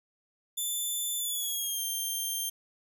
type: tone with pitch glide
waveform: 5% pulse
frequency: 3520 to 3172 Hz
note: A7 to G7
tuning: 0 to +20 cents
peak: -23 dBFS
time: 0.57-2.5 s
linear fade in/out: 10 ms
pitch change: -180 cents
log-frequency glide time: 1.18-1.82 s
effects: none